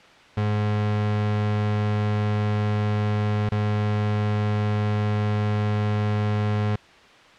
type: tone with dropouts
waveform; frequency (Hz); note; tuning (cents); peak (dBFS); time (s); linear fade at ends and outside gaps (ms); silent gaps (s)
35% pulse; 105; G#2; +19; -19; 0.37-6.76; 5; 3.491-3.518
effects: white hiss -49 dBFS RMS until 7.38 s + low-pass 3000 Hz 12 dB/octave

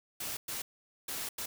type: noise bursts at uneven times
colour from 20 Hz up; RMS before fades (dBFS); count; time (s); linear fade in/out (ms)
white; -38; 4; 0.2-0.37 / 0.48-0.62 / 1.08-1.29 / 1.38-1.46; 5
effects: none

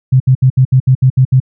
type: tone bursts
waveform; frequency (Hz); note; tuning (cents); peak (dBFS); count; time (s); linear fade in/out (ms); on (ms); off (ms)
sine; 130; C3; -11; -4; 9; 0.12-1.402; 10; 82; 68
effects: none

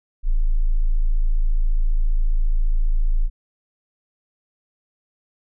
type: tone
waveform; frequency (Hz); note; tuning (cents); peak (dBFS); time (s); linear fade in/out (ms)
sine; 27.35; A0; -9; -14; 0.23-3.3; 50
effects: none

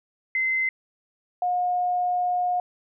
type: tone pair in turn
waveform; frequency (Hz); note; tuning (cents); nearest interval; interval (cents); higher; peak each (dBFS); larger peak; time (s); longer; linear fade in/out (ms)
sine; 2062 / 718.4; C7 / F5; -26 / +49; octave + tritone; 1825; first; -21; neither; 0.35-0.69 / 1.42-2.6; second; 2
effects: none

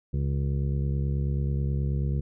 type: harmonic tone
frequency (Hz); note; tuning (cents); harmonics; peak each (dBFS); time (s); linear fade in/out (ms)
69.3; C#2; 0; 1 / 2 / 3 / 5 / 6 / 7; -27 / -27 / -36 / -42 / -45 / -47; 0.13-2.21; 10
effects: none

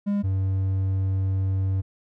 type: tone pair in turn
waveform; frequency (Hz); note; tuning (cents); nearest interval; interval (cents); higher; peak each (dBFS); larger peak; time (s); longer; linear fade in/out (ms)
triangle; 202.8 / 95.71; G#3 / G2; -41 / -41; octave + minor second; 1300; first; -19; neither; 0.06-0.23 / 0.23-1.82; second; 20
effects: none

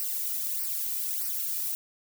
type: noise with flanger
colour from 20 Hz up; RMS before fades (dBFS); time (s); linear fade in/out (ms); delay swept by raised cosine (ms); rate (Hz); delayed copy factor
violet; -31; 0-1.75; 0; 0.28 to 1.88; 1.6; -0.75
effects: none

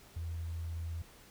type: tone with ADSR envelope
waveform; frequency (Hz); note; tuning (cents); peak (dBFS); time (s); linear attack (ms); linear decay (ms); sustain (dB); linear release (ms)
sine; 83; E2; +12; -33; 0.16-1.02; 9; 4; -3; 3
effects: pink hiss -58 dBFS RMS until 1.3 s

